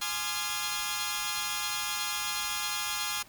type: tone cluster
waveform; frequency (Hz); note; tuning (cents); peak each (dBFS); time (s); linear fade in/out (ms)
10% pulse; 835 / 1043 / 1210 / 1387 / 3332; G#5 / C6 / D#6 / F6 / G#7; +9 / -6 / -49 / -12 / +5; -29; 0.01-3.23; 10
effects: pink hiss -55 dBFS RMS until 3.28 s